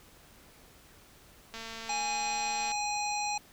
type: click train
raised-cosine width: 0.2 ms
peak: -25 dBFS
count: 267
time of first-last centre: 1.54-2.717 s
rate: 226 Hz
type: harmonic tone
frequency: 830.6 Hz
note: G#5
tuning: in tune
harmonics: 1 / 3 / 5 / 7 / 9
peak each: -32 / -37 / -39 / -40 / -42 dBFS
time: 1.89-3.38 s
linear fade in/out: 5 ms
effects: pink hiss -57 dBFS RMS until 3.52 s